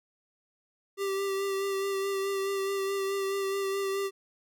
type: tone with vibrato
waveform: square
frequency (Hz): 392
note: G4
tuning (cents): 0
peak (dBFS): -29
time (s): 0.97-4.11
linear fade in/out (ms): 50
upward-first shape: sine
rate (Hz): 4.7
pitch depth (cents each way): 20
effects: none